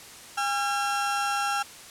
35% pulse tone pair together, 811 / 1363.9 Hz, G#5 / F6, -41 / -41 cents, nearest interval major sixth, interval 900 cents, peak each -26 dBFS, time 0.37-1.63 s, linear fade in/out 10 ms, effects white hiss -45 dBFS RMS until 1.9 s + low-pass 10000 Hz 12 dB/octave

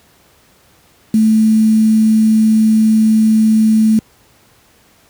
sine tone with quantisation, 219 Hz, A3, 8 cents flat, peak -7 dBFS, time 1.14-3.99 s, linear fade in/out 2 ms, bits 5, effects pink hiss -50 dBFS RMS until 5.09 s + high-pass 60 Hz 12 dB/octave

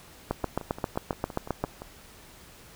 two click trains, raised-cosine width 1 ms, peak -12 / -24 dBFS, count 11 / 9, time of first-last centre 0.31-1.64 / 0.44-1.819 s, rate 7.52 / 5.8 Hz, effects pink hiss -51 dBFS RMS until 2.75 s

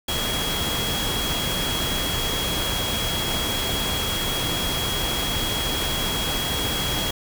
sine tone in noise, 3300 Hz, G#7, 12 cents flat, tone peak -27 dBFS, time 0.08-7.11 s, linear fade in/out 5 ms, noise pink, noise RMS -26 dBFS, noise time 0.08-7.11 s, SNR -4 dB, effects none

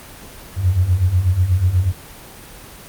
sine beating tone pair, 85.6 / 93.8 Hz, F2 / F#2, -34 / +24 cents, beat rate 8.2 Hz, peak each -19 / -14 dBFS, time 0.56-1.93 s, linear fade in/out 50 ms, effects pink hiss -38 dBFS RMS until 2.88 s + Opus 24 kbps

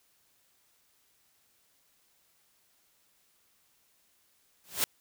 white noise with exponential growth, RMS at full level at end -24 dBFS, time 4.64-4.84 s, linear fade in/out 0 ms, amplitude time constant 42 ms, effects white hiss -69 dBFS RMS until 5 s

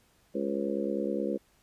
harmonic tone with a mistuned harmonic, 69.7 Hz, C#2, 10 cents sharp, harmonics 3 / 4 / 5 / 6 / 7 / 8, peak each -34 / -36 / -34 / -38 / -35 / -37 dBFS, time 0.34-1.38 s, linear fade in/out 20 ms, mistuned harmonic 8, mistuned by -44 cents, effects pink hiss -66 dBFS RMS until 1.62 s + resampled to 32000 Hz

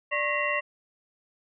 sine tone cluster, 589 / 1090 / 1899 / 2029 / 2750 Hz, D5 / C#6 / A#6 / B6 / F7, +5 / -29 / +32 / +46 / -27 cents, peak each -31 dBFS, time 0.11-0.61 s, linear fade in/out 20 ms, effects none

